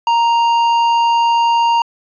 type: tone with tanh clipping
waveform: sine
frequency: 932.3 Hz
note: A#5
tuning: in tune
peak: -12 dBFS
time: 0.07-1.82 s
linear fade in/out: 2 ms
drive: 10 dB
effects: resampled to 16000 Hz